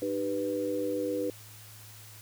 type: chord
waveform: sine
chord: Eb augmented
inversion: none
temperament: equal with one note detuned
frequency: 304.4 / 392 / 493.9 Hz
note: Eb4 / G4 / B4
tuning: -38 / 0 / 0 cents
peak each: -33 / -36 / -31 dBFS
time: 0.02-1.3 s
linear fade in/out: 2 ms
effects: added 107 Hz sine -51 dBFS peak until 2.21 s + white hiss -51 dBFS RMS until 2.21 s